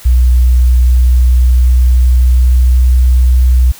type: tone with pitch glide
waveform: sine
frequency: 61.7 to 62.6 Hz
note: B1 to B1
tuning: -1 to +24 cents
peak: -4 dBFS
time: 0.05-3.72 s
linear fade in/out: 10 ms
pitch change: +25 cents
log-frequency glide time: 0.18-3.17 s
effects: white hiss -35 dBFS RMS until 3.79 s